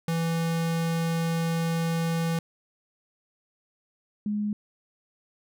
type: tone pair in turn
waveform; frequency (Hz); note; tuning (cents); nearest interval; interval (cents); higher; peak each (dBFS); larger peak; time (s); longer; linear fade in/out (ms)
square / sine; 165.6 / 208.6; E3 / G#3; +8 / +8; major third; 400; second; -25; neither; 0.08-2.39 / 4.26-4.53; first; 2
effects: none